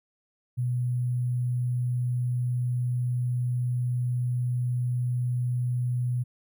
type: tone with sample-and-hold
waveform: sine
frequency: 123.47 Hz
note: B2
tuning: in tune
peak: -24 dBFS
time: 0.57-6.24 s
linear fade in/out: 20 ms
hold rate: 11025 Hz
effects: none